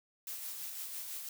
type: noise with tremolo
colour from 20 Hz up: blue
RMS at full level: -41 dBFS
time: 0.27-1.29 s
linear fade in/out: 2 ms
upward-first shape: sine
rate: 6 Hz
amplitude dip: 35%
effects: none